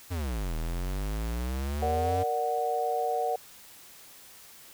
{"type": "exponential two-way sweep", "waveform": "square", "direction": "down then up", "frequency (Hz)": [93.4, 38.89, 93.4], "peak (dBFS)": -30, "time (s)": [0.1, 2.24], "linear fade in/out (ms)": 20, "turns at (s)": 0.55}
{"type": "chord", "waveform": "sine", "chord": "Bb augmented", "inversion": "none", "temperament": "equal", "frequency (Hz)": [466.2, 587.3, 740], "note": ["Bb4", "D5", "F#5"], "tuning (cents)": [0, 0, 0], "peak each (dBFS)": [-31, -34, -28], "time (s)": [1.82, 3.36], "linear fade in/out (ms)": 5}
{"effects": ["white hiss -51 dBFS RMS until 4.73 s"]}